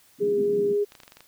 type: band-pass noise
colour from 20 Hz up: white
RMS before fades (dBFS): -35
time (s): 0.18-0.77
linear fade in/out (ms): 50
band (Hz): 160 to 310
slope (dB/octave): 48
type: tone with vibrato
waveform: sine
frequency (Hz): 409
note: G#4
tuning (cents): -26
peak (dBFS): -20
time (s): 0.2-0.85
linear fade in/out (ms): 20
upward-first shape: triangle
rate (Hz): 3.8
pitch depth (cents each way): 10
type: clicks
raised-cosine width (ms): 0.2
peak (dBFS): -28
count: 8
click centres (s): 0.921 / 0.952 / 1.002 / 1.034 / 1.079 / 1.121 / 1.17 / 1.206
effects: white hiss -58 dBFS RMS until 1.27 s